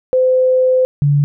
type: tone pair in turn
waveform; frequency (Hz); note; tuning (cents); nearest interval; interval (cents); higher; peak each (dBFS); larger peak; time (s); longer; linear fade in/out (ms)
sine; 513 / 143.96; C5 / D3; -34 / -34; octave + minor seventh; 2200; first; -9; neither; 0.13-0.85 / 1.02-1.24; first; 0
effects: none